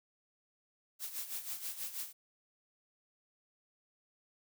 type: noise with tremolo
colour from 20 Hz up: blue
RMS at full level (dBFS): -39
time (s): 0.99-2.13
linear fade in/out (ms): 50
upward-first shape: sine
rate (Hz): 6.2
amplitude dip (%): 70
effects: none